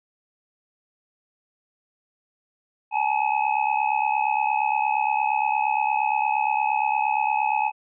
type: tone with amplitude modulation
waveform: square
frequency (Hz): 852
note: G#5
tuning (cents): +44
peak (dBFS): -17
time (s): 2.91-7.72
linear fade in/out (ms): 50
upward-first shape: sine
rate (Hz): 68.6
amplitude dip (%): 85
effects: resampled to 8000 Hz